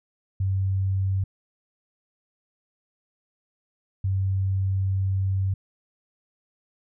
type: tone pair in turn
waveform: sine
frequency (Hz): 96 / 96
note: G2 / G2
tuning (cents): -36 / -36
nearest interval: unison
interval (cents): 0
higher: neither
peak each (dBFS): -21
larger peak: neither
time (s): 0.4-1.24 / 4.04-5.54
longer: second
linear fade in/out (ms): 5
effects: none